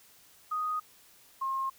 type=tone pair in turn; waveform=sine; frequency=1244.5 / 1069.4 Hz; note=D#6 / C6; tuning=0 / +37 cents; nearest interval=minor third; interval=263 cents; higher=first; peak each=-29 / -29 dBFS; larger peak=neither; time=0.51-0.8 / 1.41-1.7 s; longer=neither; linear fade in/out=10 ms; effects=white hiss -59 dBFS RMS until 1.78 s